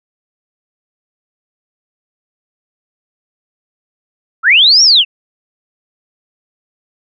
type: linear two-way sweep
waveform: sine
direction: up then down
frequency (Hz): 1244.5 to 5690 to 2570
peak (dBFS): -4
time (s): 4.43-5.05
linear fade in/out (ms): 50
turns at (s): 4.83
effects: none